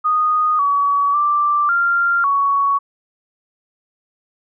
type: tone with pitch steps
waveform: sine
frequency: 1237 / 1134 / 1176 / 1389 / 1118 Hz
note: D#6 / C#6 / D6 / F6 / C#6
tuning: -10 / +39 / +2 / -10 / +14 cents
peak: -13 dBFS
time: 0.04-2.79 s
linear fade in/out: 20 ms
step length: 550 ms
effects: none